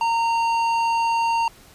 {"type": "tone with tanh clipping", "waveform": "sine", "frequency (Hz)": 921, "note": "A#5", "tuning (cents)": -21, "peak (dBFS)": -20, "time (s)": [0.01, 1.48], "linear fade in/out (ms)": 2, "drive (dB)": 12, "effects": ["pink hiss -49 dBFS RMS until 1.74 s", "resampled to 32000 Hz"]}